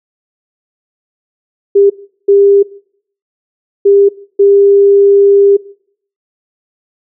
sine tone bursts at uneven times, 400 Hz, G4, 35 cents sharp, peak -3 dBFS, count 4, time 1.75-1.9 / 2.28-2.63 / 3.85-4.09 / 4.39-5.57 s, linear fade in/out 10 ms, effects noise-tail reverb RT60 0.6 s tail -20 dB re dry

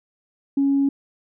sine tone, 277.2 Hz, C#4, in tune, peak -15 dBFS, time 0.57-0.89 s, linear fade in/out 5 ms, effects tanh soft clip ceiling -11 dBFS

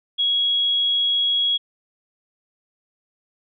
sine tone, 3322 Hz, G#7, in tune, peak -17 dBFS, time 0.18-1.58 s, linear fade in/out 20 ms, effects none

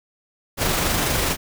pink noise with amplitude modulation, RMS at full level -20 dBFS, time 0.57-1.37 s, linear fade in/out 50 ms, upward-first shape sine, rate 24.5 Hz, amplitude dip 30%, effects none

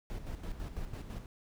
brown noise with tremolo, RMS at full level -39 dBFS, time 0.1-1.26 s, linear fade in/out 0 ms, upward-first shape square, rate 6 Hz, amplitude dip 55%, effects none

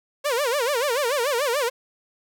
sawtooth tone with vibrato, 523.3 Hz, C5, in tune, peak -17 dBFS, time 0.24-1.7 s, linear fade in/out 20 ms, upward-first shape sine, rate 6.9 Hz, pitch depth 230 cents each way, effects none

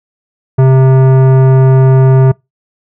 sine tone with tanh clipping, 131.8 Hz, C3, 13 cents sharp, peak -5 dBFS, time 0.58-2.32 s, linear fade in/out 10 ms, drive 16 dB, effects noise-tail reverb RT60 0.2 s tail -25 dB re dry

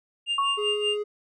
triangle tone with tremolo, 2803 Hz, F7, 6 cents sharp, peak -21 dBFS, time 0.26-0.98 s, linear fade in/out 50 ms, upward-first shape sine, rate 5.2 Hz, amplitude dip 80%
sine tone with exponential decay, 1108.7 Hz, C#6, in tune, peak -19 dBFS, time 0.38-0.98 s, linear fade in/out 5 ms, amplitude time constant 130 ms
triangle tone, 417.6 Hz, G#4, 10 cents sharp, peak -24 dBFS, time 0.57-1.04 s, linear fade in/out 20 ms
effects resampled to 24000 Hz

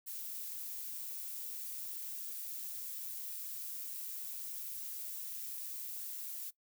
violet noise with amplitude modulation, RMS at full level -42 dBFS, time 0.06-6.51 s, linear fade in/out 20 ms, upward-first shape sine, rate 129 Hz, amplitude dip 25%, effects noise-tail reverb RT60 0.1 s tail -19 dB re dry

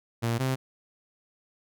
sawtooth tone pair in turn, 116.54 / 131.1 Hz, A#2 / C3, 0 / +4 cents, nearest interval major second, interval 204 cents, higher second, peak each -21 dBFS, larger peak neither, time 0.22-0.39 / 0.39-0.56 s, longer neither, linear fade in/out 20 ms, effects none

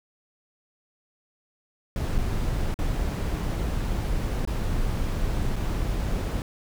brown noise with dropouts, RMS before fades -26 dBFS, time 1.96-6.42 s, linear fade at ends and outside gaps 1 ms, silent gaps 2.181-2.185 / 2.742-2.789 / 4.451-4.474 / 5.559-5.563 s, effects none

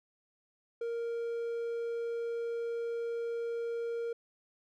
triangle tone, 466.2 Hz, A#4, in tune, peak -31 dBFS, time 0.81-4.13 s, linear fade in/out 5 ms, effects none

